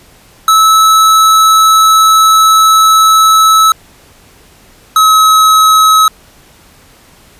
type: tone pair in turn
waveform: square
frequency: 1302 / 1283.3 Hz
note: E6 / E6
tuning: -22 / -47 cents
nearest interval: unison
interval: 25 cents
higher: first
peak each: -4 dBFS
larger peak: neither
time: 0.48-3.72 / 4.96-6.08 s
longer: first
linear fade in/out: 2 ms
effects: pink hiss -42 dBFS RMS until 7.39 s + resampled to 32000 Hz